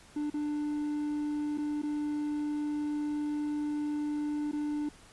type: tone with dropouts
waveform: triangle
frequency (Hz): 296.7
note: D4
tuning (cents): +18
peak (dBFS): -28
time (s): 0.16-4.89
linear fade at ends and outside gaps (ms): 5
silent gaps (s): 0.301-0.34 / 1.576-1.582 / 1.819-1.832 / 4.515-4.53
effects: pink hiss -56 dBFS RMS until 5.12 s + resampled to 24000 Hz